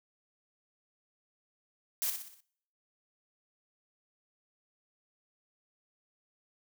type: noise with echo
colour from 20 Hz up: blue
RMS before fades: -32 dBFS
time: 2.02-2.1 s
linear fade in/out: 0 ms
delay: 61 ms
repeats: 5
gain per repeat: -6 dB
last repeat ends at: 2.405 s
effects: noise-tail reverb RT60 0.7 s tail -25 dB re dry